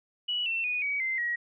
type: tone with pitch steps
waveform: sine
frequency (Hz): 2938 / 2694 / 2471 / 2266 / 2077 / 1905.1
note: F#7 / E7 / D#7 / C#7 / C7 / A#6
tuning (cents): -13 / +37 / -13 / +37 / -13 / +37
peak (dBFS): -27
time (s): 0.28-1.36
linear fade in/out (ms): 10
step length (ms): 180
effects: none